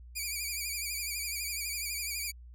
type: tone with vibrato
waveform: 10% pulse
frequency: 2349 Hz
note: D7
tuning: in tune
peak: -25 dBFS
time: 0.15-2.32 s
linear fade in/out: 20 ms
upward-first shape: sine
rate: 12 Hz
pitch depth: 78 cents each way
effects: added 60 Hz sine -47 dBFS peak until 2.54 s